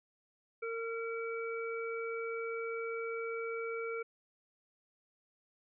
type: harmonic tone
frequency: 457.5 Hz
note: A#4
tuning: 32 cents flat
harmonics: 1 / 3 / 5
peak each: -37 / -43 / -44 dBFS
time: 0.62-4.03 s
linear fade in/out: 10 ms
effects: none